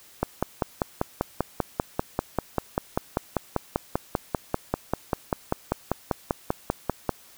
click train, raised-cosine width 1 ms, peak -8 dBFS, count 36, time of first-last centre 0.23-7.093 s, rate 5.1 Hz, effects white hiss -52 dBFS RMS until 7.37 s

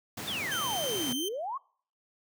pink high-pass noise, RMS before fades -39 dBFS, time 0.17-1.13 s, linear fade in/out 5 ms, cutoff 110 Hz, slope 24 dB/octave
sine exponential two-way sweep, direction down then up, 3715 to 233.8 to 1156 Hz, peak -32 dBFS, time 0.27-1.58 s, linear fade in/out 10 ms, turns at 1.12 s
sawtooth tone, 3113 Hz, G7, 13 cents flat, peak -29 dBFS, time 0.51-1.29 s, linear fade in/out 10 ms
effects noise-tail reverb RT60 0.5 s tail -24 dB re dry

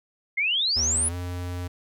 sine exponential sweep, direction up, 2071 to 10548 Hz, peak -21 dBFS, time 0.37-1.09 s, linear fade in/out 10 ms
square tone with pitch glide, 78.8 to 88.96 Hz, D#2 to F2, +23 to +32 cents, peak -30 dBFS, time 0.76-1.68 s, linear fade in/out 10 ms, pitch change +209 cents, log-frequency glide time 1.01-1.15 s
effects none

